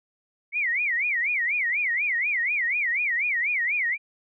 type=tone with vibrato; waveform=sine; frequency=2138 Hz; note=C7; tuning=37 cents sharp; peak=-22 dBFS; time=0.52-3.98 s; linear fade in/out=50 ms; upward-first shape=sine; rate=4.1 Hz; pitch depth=250 cents each way; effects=none